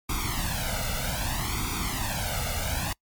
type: noise with flanger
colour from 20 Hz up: pink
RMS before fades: -29 dBFS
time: 0.09-2.93 s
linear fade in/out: 5 ms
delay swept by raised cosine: 0.85 to 1.43 ms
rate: 0.63 Hz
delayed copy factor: +1
effects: noise-tail reverb RT60 0.1 s tail -25 dB re dry + MP3 96 kbps

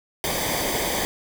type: noise with comb filter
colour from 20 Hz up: pink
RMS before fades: -25 dBFS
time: 0.24-1.05 s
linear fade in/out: 0 ms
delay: 0.73 ms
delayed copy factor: -0.7
effects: none

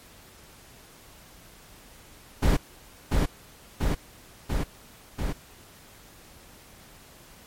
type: noise with echo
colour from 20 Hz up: brown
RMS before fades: -20 dBFS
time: 2.42-2.57 s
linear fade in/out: 10 ms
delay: 690 ms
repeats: 4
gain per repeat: -2 dB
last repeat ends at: 5.33 s
effects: pink hiss -51 dBFS RMS until 7.46 s + MP3 64 kbps

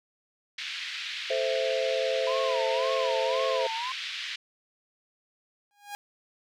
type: band-pass noise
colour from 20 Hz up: white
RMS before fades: -36 dBFS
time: 0.58-4.36 s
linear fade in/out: 5 ms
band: 1800 to 3900 Hz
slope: 24 dB/octave
type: chord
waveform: sine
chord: A minor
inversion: none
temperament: equal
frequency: 440 / 523.3 / 659.3 Hz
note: A4 / C5 / E5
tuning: 0 / 0 / 0 cents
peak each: -33 / -27 / -31 dBFS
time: 1.3-3.67 s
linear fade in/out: 5 ms
type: tone with vibrato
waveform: triangle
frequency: 988 Hz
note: B5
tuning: in tune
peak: -30 dBFS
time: 2.27-3.92 s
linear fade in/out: 2 ms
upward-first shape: sine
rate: 1.9 Hz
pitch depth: 170 cents each way
type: tone with exponential growth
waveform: sawtooth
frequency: 818 Hz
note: G#5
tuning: 26 cents flat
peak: -29 dBFS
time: 5.71-5.95 s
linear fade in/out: 0 ms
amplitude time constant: 51 ms
effects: none

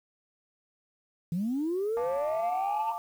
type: linear sweep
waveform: sine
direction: up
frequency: 159.5 to 914 Hz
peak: -26 dBFS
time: 1.32-2.92 s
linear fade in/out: 2 ms
type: chord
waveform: sine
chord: D minor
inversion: first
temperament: equal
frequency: 698.5 / 880 / 1174.7 Hz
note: F5 / A5 / D6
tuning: 0 / 0 / 0 cents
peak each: -37 / -35 / -38 dBFS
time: 1.97-2.98 s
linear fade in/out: 0 ms
effects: tanh soft clip ceiling -23 dBFS + 9-bit

